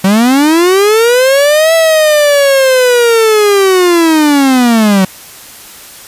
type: linear two-way sweep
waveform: 45% pulse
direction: up then down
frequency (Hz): 185 to 659.3 to 185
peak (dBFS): -5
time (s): 0.04-5.05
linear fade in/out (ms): 5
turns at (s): 1.74
effects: white hiss -32 dBFS RMS until 6.07 s + resampled to 32000 Hz